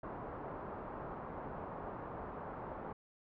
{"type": "low-pass noise", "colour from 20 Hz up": "white", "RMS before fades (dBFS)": -45, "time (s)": [0.03, 2.93], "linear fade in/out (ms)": 5, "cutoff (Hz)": 1100, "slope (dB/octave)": 24, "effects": []}